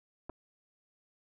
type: clicks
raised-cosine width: 1 ms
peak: -29 dBFS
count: 2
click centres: 0.295 / 0.298 s
effects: none